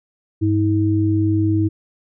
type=tone pair together; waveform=sine; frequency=100.79 / 320 Hz; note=G2 / D#4; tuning=+49 / +49 cents; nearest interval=octave + minor sixth; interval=2000 cents; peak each=-17 dBFS; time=0.41-1.69 s; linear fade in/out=20 ms; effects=none